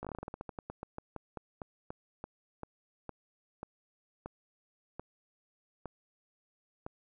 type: slowing click train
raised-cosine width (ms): 1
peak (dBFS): -26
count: 28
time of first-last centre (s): 0.03-6.865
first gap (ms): 17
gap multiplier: 1.17
effects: none